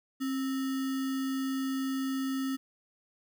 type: tone with sample-and-hold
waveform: sine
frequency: 267 Hz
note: C4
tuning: 35 cents sharp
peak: -29 dBFS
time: 0.2-2.57 s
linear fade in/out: 20 ms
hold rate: 1575 Hz
effects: none